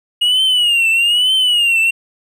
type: tone with vibrato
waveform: triangle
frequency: 2871 Hz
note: F7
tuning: 47 cents sharp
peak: -9 dBFS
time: 0.21-1.91 s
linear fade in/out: 10 ms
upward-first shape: triangle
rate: 1.1 Hz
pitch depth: 140 cents each way
effects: none